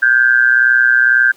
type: tone with amplitude modulation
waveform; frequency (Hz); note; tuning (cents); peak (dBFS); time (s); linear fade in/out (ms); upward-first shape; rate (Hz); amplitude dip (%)
sine; 1568; G6; 0; -4; 0.02-1.32; 10; sine; 122; 80
effects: pink hiss -47 dBFS RMS until 1.36 s + high-pass 300 Hz 12 dB/octave